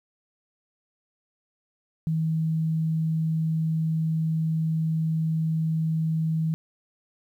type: tone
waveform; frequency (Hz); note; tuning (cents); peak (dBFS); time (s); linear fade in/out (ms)
sine; 160; D#3; +49; -22; 2.07-6.54; 0
effects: 10-bit